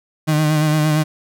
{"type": "tone with vibrato", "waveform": "35% pulse", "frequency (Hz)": 153.5, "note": "D#3", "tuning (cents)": -23, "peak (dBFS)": -12, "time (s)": [0.27, 1.04], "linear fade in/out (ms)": 20, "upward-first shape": "sine", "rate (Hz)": 8.7, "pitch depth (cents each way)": 35, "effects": []}